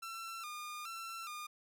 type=tone with vibrato; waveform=sawtooth; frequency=1278 Hz; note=D#6; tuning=46 cents sharp; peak=-39 dBFS; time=0.02-1.47 s; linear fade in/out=10 ms; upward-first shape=square; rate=1.2 Hz; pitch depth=90 cents each way; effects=none